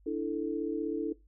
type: chord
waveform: sine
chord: D suspended second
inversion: none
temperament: equal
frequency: 293.7 / 329.6 / 440 Hz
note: D4 / E4 / A4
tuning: 0 / 0 / 0 cents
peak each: -34 dBFS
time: 0.06-1.13 s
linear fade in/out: 10 ms
effects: noise-tail reverb RT60 0.2 s tail -18 dB re dry + added 50 Hz sine -58 dBFS peak until 1.27 s